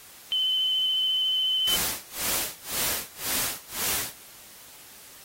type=tone with vibrato; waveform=sine; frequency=3050 Hz; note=G7; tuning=48 cents flat; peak=-22 dBFS; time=0.32-1.76 s; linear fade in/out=0 ms; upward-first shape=square; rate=14 Hz; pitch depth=11 cents each way
type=noise with tremolo; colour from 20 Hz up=white; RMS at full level=-26 dBFS; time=1.67-4.18 s; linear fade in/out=5 ms; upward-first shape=sine; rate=1.9 Hz; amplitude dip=100%
effects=white hiss -48 dBFS RMS until 5.24 s + AAC 48 kbps